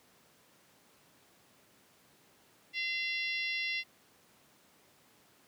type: harmonic tone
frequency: 685 Hz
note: F5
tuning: 34 cents flat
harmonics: 3 / 4 / 5 / 6 / 7 / 8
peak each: -35 / -37 / -42 / -44 / -46 / -48 dBFS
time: 2.73-3.84 s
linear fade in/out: 50 ms
effects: pink hiss -64 dBFS RMS until 5.47 s + high-pass 150 Hz 12 dB/octave